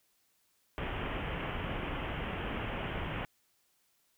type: low-pass noise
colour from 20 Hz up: pink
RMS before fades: -37 dBFS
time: 0.78-3.25 s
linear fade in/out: 0 ms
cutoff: 3200 Hz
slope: 96 dB/octave
effects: white hiss -73 dBFS RMS until 4.17 s